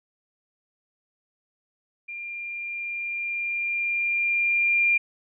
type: tone with level ramp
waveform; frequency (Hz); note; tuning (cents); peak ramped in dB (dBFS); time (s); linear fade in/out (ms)
sine; 2394; D7; +33; -33 to -17; 2.08-4.98; 10
effects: none